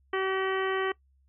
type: harmonic tone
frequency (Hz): 381.8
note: G4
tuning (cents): -46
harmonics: 1 / 2 / 3 / 4 / 5 / 6 / 7 / 8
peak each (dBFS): -28 / -37 / -33 / -38 / -35 / -44 / -47 / -42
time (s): 0.13-0.92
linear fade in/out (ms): 5
effects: noise-tail reverb RT60 0.1 s tail -21 dB re dry + added 67 Hz sine -62 dBFS peak until 1.28 s